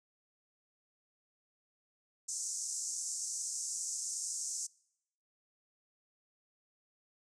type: band-pass noise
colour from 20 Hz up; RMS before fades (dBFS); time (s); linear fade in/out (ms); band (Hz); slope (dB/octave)
white; -39; 2.28-4.67; 10; 5800 to 8300; 48
effects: noise-tail reverb RT60 0.8 s tail -25 dB re dry